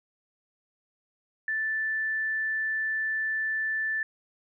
sine tone, 1760 Hz, A6, in tune, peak -26 dBFS, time 1.48-4.03 s, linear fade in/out 2 ms, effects none

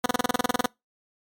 10% pulse tone bursts, 246.9 Hz, B3, in tune, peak -11 dBFS, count 13, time 0.04-0.66 s, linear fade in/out 2 ms, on 20 ms, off 30 ms, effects noise-tail reverb RT60 0.2 s tail -25 dB re dry + MP3 96 kbps

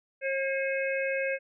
harmonic tone with a mistuned harmonic, 540 Hz, C#5, 45 cents flat, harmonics 1 / 3 / 4 / 5, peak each -29 / -34 / -35 / -36 dBFS, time 0.21-1.39 s, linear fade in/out 50 ms, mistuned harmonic 5, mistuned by -97 cents, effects none

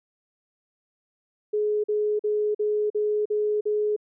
sine tone bursts, 421.3 Hz, G#4, 25 cents sharp, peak -21 dBFS, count 7, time 1.53-3.964 s, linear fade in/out 10 ms, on 310 ms, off 44 ms, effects none

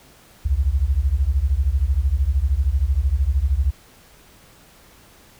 sine beating tone pair, 61.74 / 74.74 Hz, B1 / D2, 0 / +31 cents, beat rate 13 Hz, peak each -19 dBFS, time 0.45-3.71 s, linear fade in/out 10 ms, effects pink hiss -50 dBFS RMS until 5.39 s

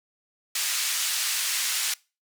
white band-pass noise, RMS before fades -27 dBFS, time 0.55-1.94 s, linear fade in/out 5 ms, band 1700 to 9000 Hz, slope 12 dB/octave, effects noise-tail reverb RT60 0.3 s tail -23 dB re dry

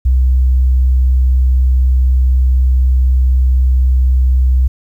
sine tone, 64 Hz, C2, 38 cents flat, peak -6 dBFS, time 0.05-4.68 s, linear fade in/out 10 ms, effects tanh soft clip ceiling -4 dBFS + 8-bit

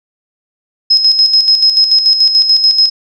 sine tone with tremolo, 5130 Hz, E8, 48 cents flat, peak -4 dBFS, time 0.9-2.9 s, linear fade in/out 10 ms, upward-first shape square, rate 6.9 Hz, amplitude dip 55%, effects none

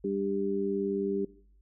harmonic tone, 98.9 Hz, G2, 16 cents sharp, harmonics 2 / 3 / 4, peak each -33 / -35 / -30 dBFS, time 0.04-1.25 s, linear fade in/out 5 ms, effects noise-tail reverb RT60 0.6 s tail -21 dB re dry + added 50 Hz sine -58 dBFS peak until 1.61 s

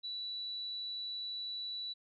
sine tone, 3946 Hz, B7, 2 cents flat, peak -38 dBFS, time 0.03-1.94 s, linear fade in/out 20 ms, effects none

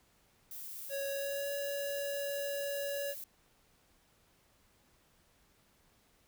violet noise, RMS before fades -45 dBFS, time 0.51-3.24 s, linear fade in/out 2 ms
square tone with pitch glide, 554.4 to 563.8 Hz, C#5 to C#5, 0 to +29 cents, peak -36 dBFS, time 0.89-3.15 s, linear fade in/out 50 ms, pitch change +29 cents, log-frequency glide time 1.11-1.5 s
effects pink hiss -69 dBFS RMS until 6.27 s

